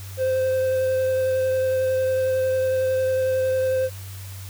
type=tone with vibrato; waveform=triangle; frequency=520 Hz; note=C5; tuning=11 cents flat; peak=-17 dBFS; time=0.17-3.9 s; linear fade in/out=50 ms; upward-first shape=sine; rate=11 Hz; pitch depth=10 cents each way; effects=added 96 Hz sine -34 dBFS peak until 4.49 s + white hiss -43 dBFS RMS until 4.49 s